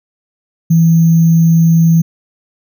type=tone with sample-and-hold; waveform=sine; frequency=164.81 Hz; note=E3; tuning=in tune; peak=-5 dBFS; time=0.7-2.02 s; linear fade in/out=10 ms; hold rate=6300 Hz; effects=none